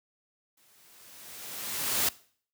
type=noise with exponential growth; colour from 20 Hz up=white; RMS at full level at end=-25 dBFS; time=0.57-2.09 s; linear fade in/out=5 ms; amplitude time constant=330 ms; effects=noise-tail reverb RT60 0.5 s tail -20 dB re dry + high-pass 80 Hz 12 dB/octave

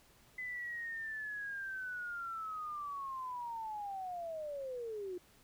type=linear sweep; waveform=sine; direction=down; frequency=2022 to 349.2 Hz; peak=-39 dBFS; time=0.38-5.18 s; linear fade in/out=5 ms; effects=pink hiss -65 dBFS RMS until 5.43 s

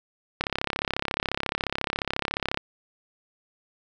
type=click train; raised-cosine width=0.3 ms; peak=-9 dBFS; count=75; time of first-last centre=0.41-2.574 s; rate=34.2 Hz; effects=none

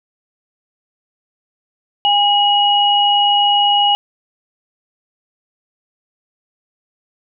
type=tone pair together; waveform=sine; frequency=814.6 / 2903 Hz; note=G#5 / F#7; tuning=-34 / -34 cents; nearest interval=octave + minor seventh; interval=2200 cents; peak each=-13 dBFS; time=2.05-3.95 s; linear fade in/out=0 ms; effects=none

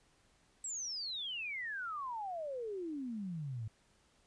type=exponential sweep; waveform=sine; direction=down; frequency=7902 to 104.3 Hz; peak=-38 dBFS; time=0.64-3.68 s; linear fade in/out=5 ms; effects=pink hiss -70 dBFS RMS until 4.26 s + resampled to 22050 Hz

